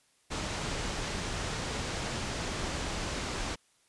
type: low-pass noise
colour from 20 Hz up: pink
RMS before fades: -35 dBFS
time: 0.3-3.56 s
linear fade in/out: 20 ms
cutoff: 7900 Hz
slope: 24 dB/octave
effects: white hiss -68 dBFS RMS until 3.88 s + resampled to 24000 Hz